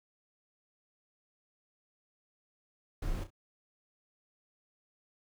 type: noise with echo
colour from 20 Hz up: brown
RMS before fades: -35 dBFS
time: 3.02-3.24 s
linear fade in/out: 5 ms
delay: 32 ms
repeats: 2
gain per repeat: -10 dB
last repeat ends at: 3.304 s
effects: none